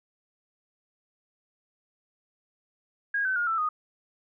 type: tone with pitch steps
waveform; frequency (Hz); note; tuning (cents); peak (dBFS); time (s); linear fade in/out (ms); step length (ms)
sine; 1636 / 1526.4 / 1424.2 / 1328.8 / 1239.9; G#6 / G6 / F6 / E6 / D#6; -26 / -47 / +33 / +13 / -6; -24; 3.14-3.69; 5; 110
effects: none